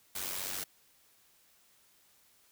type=noise with amplitude modulation; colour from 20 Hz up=white; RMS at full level=-35 dBFS; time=0.15-0.64 s; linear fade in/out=5 ms; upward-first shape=sine; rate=94.4 Hz; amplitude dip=65%; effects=white hiss -66 dBFS RMS until 2.51 s